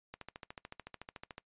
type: click train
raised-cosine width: 0.3 ms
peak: -28 dBFS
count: 18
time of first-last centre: 0.14-1.381 s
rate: 13.7 Hz
effects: noise-tail reverb RT60 0.1 s tail -21 dB re dry + resampled to 8000 Hz